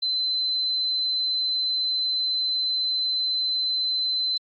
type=tone; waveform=sine; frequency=4057 Hz; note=B7; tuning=46 cents sharp; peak=-22 dBFS; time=0.02-4.38 s; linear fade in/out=10 ms; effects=AAC 48 kbps